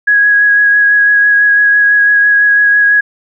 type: tone with vibrato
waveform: sine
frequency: 1661.2 Hz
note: G#6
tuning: in tune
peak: -5 dBFS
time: 0.07-3.01 s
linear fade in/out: 10 ms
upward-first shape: sine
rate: 6 Hz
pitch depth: 14 cents each way
effects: none